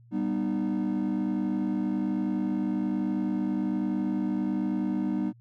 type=chord; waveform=triangle; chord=G augmented; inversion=none; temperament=just; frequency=196 / 245 / 306.2 Hz; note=G3 / B3 / D#4; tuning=0 / -14 / -28 cents; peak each=-27 / -28 / -27 dBFS; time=0.11-5.33 s; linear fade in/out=50 ms; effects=tanh soft clip ceiling -18 dBFS + added 118 Hz sine -52 dBFS peak until 5.4 s